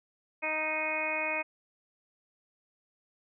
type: harmonic tone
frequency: 311.1 Hz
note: D#4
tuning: in tune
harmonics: 1 / 2 / 3 / 4 / 5 / 6 / 7 / 8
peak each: -44 / -36 / -38 / -43 / -44 / -44 / -35 / -33 dBFS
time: 0.42-1.43 s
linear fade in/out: 20 ms
effects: none

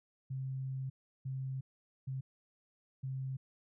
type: tone bursts at uneven times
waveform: sine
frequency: 132.5 Hz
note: C3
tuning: 22 cents sharp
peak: -36 dBFS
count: 4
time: 0.3-0.9 / 1.25-1.61 / 2.07-2.21 / 3.03-3.37 s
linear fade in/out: 10 ms
effects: none

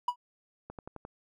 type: tone with exponential decay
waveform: triangle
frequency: 977 Hz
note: B5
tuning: 19 cents flat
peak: -20 dBFS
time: 0.08-0.16 s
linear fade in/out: 5 ms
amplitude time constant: 16 ms
type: click train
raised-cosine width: 1 ms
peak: -28 dBFS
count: 5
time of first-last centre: 0.7-1.051 s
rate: 11.4 Hz
effects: none

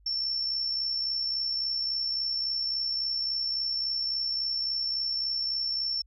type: tone with amplitude modulation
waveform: sine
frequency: 5410 Hz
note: E8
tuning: 44 cents sharp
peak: -25 dBFS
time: 0.06-6.02 s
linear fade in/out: 5 ms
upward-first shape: sine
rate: 63.6 Hz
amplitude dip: 45%
effects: added 50 Hz sine -56 dBFS peak until 6.06 s

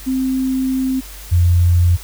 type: tone pair in turn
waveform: sine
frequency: 261.6 / 87.3 Hz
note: C4 / F2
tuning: 0 / 0 cents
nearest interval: octave + perfect fifth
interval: 1900 cents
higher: first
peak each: -15 / -9 dBFS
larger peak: second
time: 0.06-1.01 / 1.31-1.97 s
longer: first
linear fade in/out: 20 ms
effects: added 50 Hz sine -34 dBFS peak until 2.03 s + white hiss -37 dBFS RMS until 2.03 s

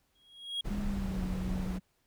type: tone with exponential growth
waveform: triangle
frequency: 3293 Hz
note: G#7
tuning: 15 cents flat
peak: -28 dBFS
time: 0.15-0.61 s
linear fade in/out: 5 ms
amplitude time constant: 99 ms
type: noise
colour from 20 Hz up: brown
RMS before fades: -36 dBFS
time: 0.64-1.79 s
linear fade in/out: 20 ms
type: tone with pitch glide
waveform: sine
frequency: 203.9 to 184.83 Hz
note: G#3 to F#3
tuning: -32 to -2 cents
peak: -34 dBFS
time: 0.69-1.8 s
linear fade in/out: 20 ms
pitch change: -170 cents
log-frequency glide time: 0.84-1.21 s
effects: pink hiss -74 dBFS RMS until 2.06 s

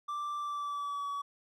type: tone with pitch glide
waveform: triangle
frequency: 1174.7 to 1136 Hz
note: D6 to C#6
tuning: 0 to +42 cents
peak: -32 dBFS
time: 0.08-1.22 s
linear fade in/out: 10 ms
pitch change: -58 cents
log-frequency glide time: 0.38-1.09 s
effects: none

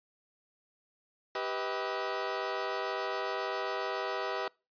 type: chord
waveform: 20% pulse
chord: G augmented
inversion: none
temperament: equal with one note detuned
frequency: 392 / 493.9 / 636.1 Hz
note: G4 / B4 / D#5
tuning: 0 / 0 / +38 cents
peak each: -32 dBFS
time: 1.35-4.48 s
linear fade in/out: 2 ms
effects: noise-tail reverb RT60 0.3 s tail -26 dB re dry + resampled to 11025 Hz

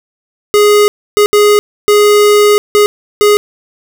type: tone bursts at uneven times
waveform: square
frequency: 415.3 Hz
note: G#4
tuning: in tune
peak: -5 dBFS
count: 6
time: 0.54-0.88 / 1.17-1.26 / 1.33-1.59 / 1.88-2.58 / 2.75-2.86 / 3.21-3.37 s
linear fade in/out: 0 ms
effects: none

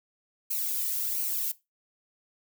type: noise with flanger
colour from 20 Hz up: violet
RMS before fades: -30 dBFS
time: 0.5-1.52 s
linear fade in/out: 10 ms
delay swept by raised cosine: 0.56 to 1.86 ms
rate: 1.4 Hz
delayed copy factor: -0.75
effects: noise-tail reverb RT60 0.2 s tail -17 dB re dry

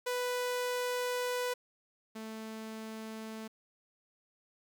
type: tone pair in turn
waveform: sawtooth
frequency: 494.8 / 220.4 Hz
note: B4 / A3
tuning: +3 / +3 cents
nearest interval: octave + major second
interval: 1400 cents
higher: first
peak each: -28 / -37 dBFS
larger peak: first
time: 0.06-1.54 / 2.15-3.48 s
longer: first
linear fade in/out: 10 ms
effects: 11-bit

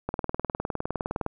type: click train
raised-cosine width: 1 ms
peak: -14 dBFS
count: 24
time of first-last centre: 0.09-1.263 s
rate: 19.6 Hz
effects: none

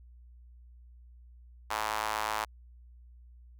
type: tone with high-pass filter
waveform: sawtooth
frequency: 107.8 Hz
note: A2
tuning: 35 cents flat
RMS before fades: -33 dBFS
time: 1.7-2.45 s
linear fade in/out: 10 ms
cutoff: 940 Hz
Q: 2.4
effects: added 60 Hz sine -51 dBFS peak until 3.59 s

